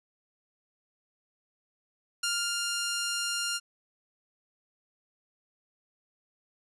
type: tone with ADSR envelope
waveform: 10% pulse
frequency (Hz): 1400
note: F6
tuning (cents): +4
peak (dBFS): -19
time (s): 2.23-3.6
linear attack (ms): 7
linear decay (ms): 290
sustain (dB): -2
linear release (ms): 40
effects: resampled to 32000 Hz